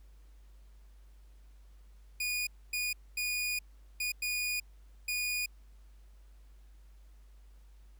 sawtooth tone bursts at uneven times, 2456 Hz, D#7, 23 cents flat, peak -28 dBFS, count 6, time 2.2-2.47 / 2.73-2.93 / 3.17-3.59 / 4-4.12 / 4.22-4.6 / 5.08-5.46 s, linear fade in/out 5 ms, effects added 50 Hz sine -53 dBFS peak until 7.99 s + pink hiss -71 dBFS RMS until 7.99 s

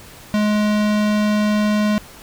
square tone with low-pass filter, 210.4 Hz, G#3, 23 cents sharp, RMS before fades -17 dBFS, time 0.34-1.98 s, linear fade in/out 0 ms, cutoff 5300 Hz, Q 0.72, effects pink hiss -41 dBFS RMS until 2.22 s

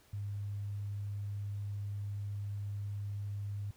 sine tone, 101.6 Hz, G#2, 38 cents flat, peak -36 dBFS, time 0.13-3.71 s, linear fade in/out 5 ms, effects pink hiss -65 dBFS RMS until 3.76 s

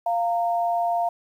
sine tone pair together, 695 / 921.6 Hz, F5 / A#5, -9 / -20 cents, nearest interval perfect fourth, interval 489 cents, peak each -21 / -28 dBFS, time 0.06-1.09 s, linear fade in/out 5 ms, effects 9-bit

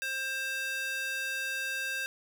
square tone with high-pass filter, 530 Hz, C5, 22 cents sharp, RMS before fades -34 dBFS, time 0.02-2.06 s, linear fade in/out 0 ms, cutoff 1900 Hz, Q 3, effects 9-bit

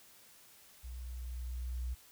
sine tone with level ramp, 61.5 Hz, B1, 7 cents flat, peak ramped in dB -42 to -34 dBFS, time 0.83-1.95 s, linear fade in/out 20 ms, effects white hiss -60 dBFS RMS until 2.11 s

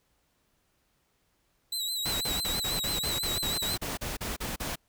sawtooth tone with vibrato, 3951 Hz, B7, in tune, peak -27 dBFS, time 1.72-3.76 s, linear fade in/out 5 ms, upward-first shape sine, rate 6.1 Hz, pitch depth 62 cents each way
pink noise bursts, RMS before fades -34 dBFS, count 14, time 2.05-4.758 s, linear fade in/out 10 ms, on 160 ms, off 36 ms
effects pink hiss -72 dBFS RMS until 4.88 s

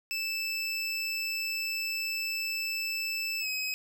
25% pulse tone with pitch glide, 2637 to 2537 Hz, E7 to D#7, 0 to +33 cents, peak -27 dBFS, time 0.11-3.74 s, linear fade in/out 0 ms, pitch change -67 cents, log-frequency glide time 3.4-3.47 s, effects none

